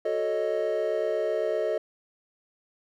triangle chord, D# half-diminished seventh, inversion first, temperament equal, 370 / 440 / 554.4 / 622.3 Hz, F#4 / A4 / C#5 / D#5, 0 / 0 / 0 / 0 cents, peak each -32 / -27 / -31 / -26 dBFS, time 0.05-1.78 s, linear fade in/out 5 ms, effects none

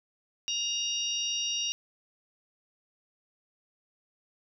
harmonic tone, 942 Hz, A#5, 18 cents sharp, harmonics 3 / 4 / 5 / 6, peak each -31 / -36 / -43 / -34 dBFS, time 0.48-1.72 s, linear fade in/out 0 ms, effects none

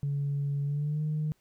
sine tone with pitch glide, 141.9 to 152.97 Hz, C#3 to D#3, +41 to -29 cents, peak -26 dBFS, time 0.03-1.32 s, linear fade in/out 0 ms, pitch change +130 cents, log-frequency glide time 0.64-1.02 s, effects tanh soft clip ceiling -24 dBFS + pink hiss -71 dBFS RMS until 1.4 s

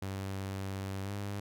sawtooth tone with pitch glide, 96.9 to 100.9 Hz, G2 to G#2, -20 to -49 cents, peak -32 dBFS, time 0.02-1.4 s, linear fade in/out 5 ms, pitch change +71 cents, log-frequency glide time 1.03-1.12 s, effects none

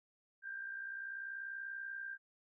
sine tone with amplitude modulation, 1586 Hz, G6, 20 cents sharp, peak -39 dBFS, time 0.42-2.18 s, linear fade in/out 50 ms, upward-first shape sine, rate 60.3 Hz, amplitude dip 55%, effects none

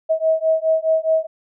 sine beating tone pair, 638 / 642.8 Hz, D#5 / E5, +43 / -44 cents, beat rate 4.8 Hz, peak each -18 / -18 dBFS, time 0.09-1.27 s, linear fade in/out 20 ms, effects none

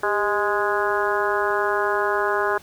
harmonic tone with a mistuned harmonic, 207.6 Hz, G#3, in tune, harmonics 2 / 3 / 4 / 5 / 6 / 7 / 8, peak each -24 / -28 / -28 / -26 / -29 / -27 / -29 dBFS, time 0.03-2.58 s, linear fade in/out 5 ms, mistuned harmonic 2, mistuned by -53 cents, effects pink hiss -48 dBFS RMS until 2.62 s

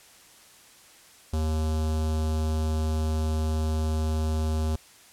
square tone with notch filter, 78.3 Hz, D#2, 11 cents sharp, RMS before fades -26 dBFS, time 1.33-4.76 s, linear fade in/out 5 ms, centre 2000 Hz, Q 0.86, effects white hiss -53 dBFS RMS until 5.12 s + low-pass 11000 Hz 12 dB/octave

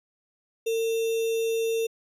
sine tone with sample-and-hold, 453.4 Hz, A#4, 48 cents flat, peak -23 dBFS, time 0.66-1.87 s, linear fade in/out 10 ms, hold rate 3150 Hz, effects resampled to 32000 Hz

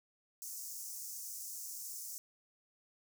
pink high-pass noise, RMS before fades -45 dBFS, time 0.42-2.18 s, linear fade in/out 0 ms, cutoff 5600 Hz, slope 48 dB/octave, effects none

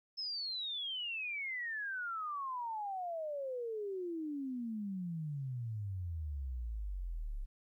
sine exponential sweep, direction down, 5274 to 33.04 Hz, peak -37 dBFS, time 0.17-7.46 s, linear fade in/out 20 ms, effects 13-bit

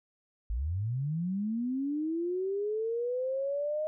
sine linear sweep, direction up, 49.28 to 622.3 Hz, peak -29 dBFS, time 0.5-3.87 s, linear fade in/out 0 ms, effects none

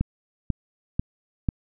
click train, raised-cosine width 5 ms, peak -10 dBFS, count 4, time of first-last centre 0.01-1.488 s, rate 2.03 Hz, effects none

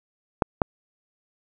clicks, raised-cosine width 1 ms, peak -4 dBFS, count 2, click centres 0.422 / 0.618 s, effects none

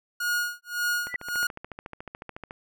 45% pulse tone with tremolo, 1438 Hz, F#6, 50 cents flat, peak -23 dBFS, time 0.2-1.47 s, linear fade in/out 5 ms, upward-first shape sine, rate 1.8 Hz, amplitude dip 100%
sine tone with exponential growth, 1975.5 Hz, B6, in tune, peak -22 dBFS, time 1.06-1.16 s, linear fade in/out 2 ms, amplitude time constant 21 ms
click train, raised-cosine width 0.5 ms, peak -23 dBFS, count 21, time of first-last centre 1.07-2.509 s, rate 13.9 Hz
effects none

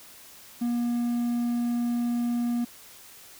triangle tone, 238.9 Hz, A#3, 43 cents sharp, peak -22 dBFS, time 0.61-2.65 s, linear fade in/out 10 ms, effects white hiss -49 dBFS RMS until 3.39 s

